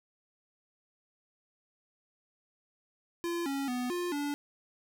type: tone with pitch steps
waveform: square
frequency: 342.6 / 275.9 / 248 / 352.8 / 288.6 Hz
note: F4 / C#4 / B3 / F4 / D4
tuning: -33 / -8 / +7 / +18 / -30 cents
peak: -32 dBFS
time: 3.24-4.34 s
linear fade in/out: 0 ms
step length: 220 ms
effects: none